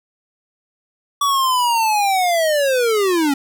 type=linear sweep; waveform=square; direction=down; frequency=1148 to 270 Hz; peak=-15 dBFS; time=1.21-3.34 s; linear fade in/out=5 ms; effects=none